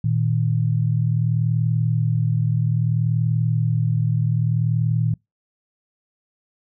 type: tone pair together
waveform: sine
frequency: 115.4 / 156.01 Hz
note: A#2 / D#3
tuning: -17 / +5 cents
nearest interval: perfect fourth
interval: 522 cents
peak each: -19 / -21 dBFS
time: 0.04-5.14 s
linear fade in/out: 5 ms
effects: noise-tail reverb RT60 0.2 s tail -26 dB re dry